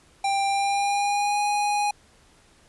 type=tone with pitch glide; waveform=square; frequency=791 to 825.5 Hz; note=G5 to G#5; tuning=+15 to -11 cents; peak=-22 dBFS; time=0.24-1.91 s; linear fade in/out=5 ms; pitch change=+74 cents; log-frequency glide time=0.47-1.4 s; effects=pink hiss -57 dBFS RMS until 2.68 s + resampled to 24000 Hz